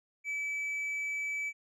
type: tone with tanh clipping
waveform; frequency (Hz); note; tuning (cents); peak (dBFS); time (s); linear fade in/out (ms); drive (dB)
sine; 2300; D7; -37; -33; 0.24-1.53; 50; 3
effects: none